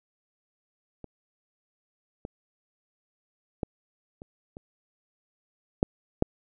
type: clicks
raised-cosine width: 2 ms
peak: -27 / -22 / -15 / -29 / -28 / -7 / -7 dBFS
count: 7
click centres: 1.043 / 2.251 / 3.632 / 4.219 / 4.569 / 5.829 / 6.224 s
effects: none